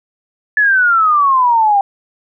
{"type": "exponential sweep", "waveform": "sine", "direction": "down", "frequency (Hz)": [1735, 784], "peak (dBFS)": -8, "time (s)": [0.57, 1.81], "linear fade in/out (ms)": 2, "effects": []}